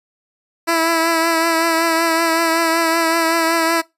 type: tone with vibrato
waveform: 10% pulse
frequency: 329.6 Hz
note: E4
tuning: in tune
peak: -6 dBFS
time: 0.67-3.82 s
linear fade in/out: 20 ms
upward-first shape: triangle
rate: 5.3 Hz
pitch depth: 35 cents each way
effects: noise-tail reverb RT60 0.2 s tail -22 dB re dry + resampled to 32000 Hz